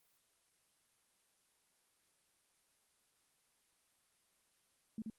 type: tone with echo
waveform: sine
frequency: 220 Hz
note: A3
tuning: in tune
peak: -39 dBFS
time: 4.98-5.02 s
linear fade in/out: 2 ms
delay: 80 ms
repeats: 1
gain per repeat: -2 dB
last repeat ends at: 5.1 s
effects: white hiss -75 dBFS RMS until 5.18 s + Opus 24 kbps